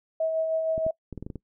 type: tone with tremolo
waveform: sine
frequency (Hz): 643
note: E5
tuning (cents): -43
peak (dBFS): -22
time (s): 0.2-0.91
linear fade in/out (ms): 5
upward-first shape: sine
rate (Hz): 6.4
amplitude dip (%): 35
type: clicks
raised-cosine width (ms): 3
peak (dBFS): -23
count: 8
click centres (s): 0.779 / 0.865 / 1.127 / 1.177 / 1.226 / 1.265 / 1.302 / 1.357
effects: noise-tail reverb RT60 0.1 s tail -22 dB re dry